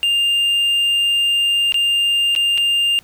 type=tone with dropouts; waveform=triangle; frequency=2802 Hz; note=F7; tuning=5 cents sharp; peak=-12 dBFS; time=0.03-2.99 s; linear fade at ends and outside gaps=0 ms; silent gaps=1.722-1.743 / 2.351-2.362 / 2.576-2.58 s; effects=pink hiss -50 dBFS RMS until 3.03 s